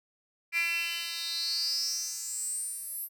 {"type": "tone with high-pass filter sweep", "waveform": "10% pulse", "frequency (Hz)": 337.4, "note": "E4", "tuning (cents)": 40, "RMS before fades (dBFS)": -33, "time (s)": [0.52, 3.09], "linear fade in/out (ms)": 50, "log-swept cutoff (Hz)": [2300, 12000], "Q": 9.3, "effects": []}